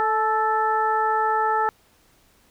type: harmonic tone with a mistuned harmonic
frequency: 440 Hz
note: A4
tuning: in tune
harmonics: 1 / 2 / 3 / 4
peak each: -27 / -21 / -24 / -30 dBFS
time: 0-1.69 s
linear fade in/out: 0 ms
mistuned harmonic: 2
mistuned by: -29 cents
effects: pink hiss -59 dBFS RMS until 2.5 s